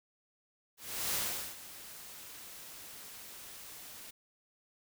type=noise with ADSR envelope; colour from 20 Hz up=white; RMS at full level=-33 dBFS; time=0.77-4.11 s; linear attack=370 ms; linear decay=410 ms; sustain=-16 dB; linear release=9 ms; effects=none